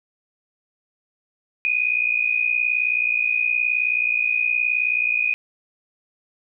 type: tone pair together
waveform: sine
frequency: 2446 / 2505 Hz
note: D#7 / D#7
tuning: -30 / +11 cents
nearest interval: unison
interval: 41 cents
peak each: -21 dBFS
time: 1.65-5.34 s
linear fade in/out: 0 ms
effects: none